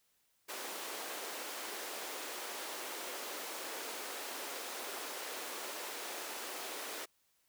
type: high-pass noise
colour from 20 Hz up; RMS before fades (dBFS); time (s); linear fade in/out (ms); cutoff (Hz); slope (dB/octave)
pink; -43; 0.48-7.06; 20; 350; 24
effects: white hiss -75 dBFS RMS until 7.48 s